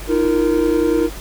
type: chord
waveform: triangle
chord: Eb suspended second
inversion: none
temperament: equal with one note detuned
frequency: 311.1 / 341.6 / 466.2 Hz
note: Eb4 / F4 / Bb4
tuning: 0 / -38 / 0 cents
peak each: -16 dBFS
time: 0.07-1.1 s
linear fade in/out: 50 ms
effects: added 50 Hz sine -31 dBFS peak until 1.2 s + pink hiss -35 dBFS RMS until 1.2 s